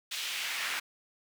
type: noise with high-pass filter sweep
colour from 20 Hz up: brown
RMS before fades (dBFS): -35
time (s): 0.11-0.8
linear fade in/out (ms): 10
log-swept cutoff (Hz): 3300 to 1700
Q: 1.6
effects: none